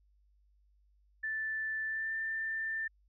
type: tone with pitch glide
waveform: sine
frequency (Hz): 1760 to 1784.6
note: A6 to A6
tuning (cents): 0 to +24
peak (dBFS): -33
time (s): 1.23-2.88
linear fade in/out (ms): 10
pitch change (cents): +24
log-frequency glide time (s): 1.86-2.13
effects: added 50 Hz sine -65 dBFS peak until 3.08 s